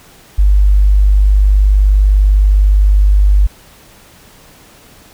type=tone; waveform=sine; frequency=49.85 Hz; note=G1; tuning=30 cents sharp; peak=-5 dBFS; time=0.38-3.47 s; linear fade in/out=10 ms; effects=pink hiss -42 dBFS RMS until 5.13 s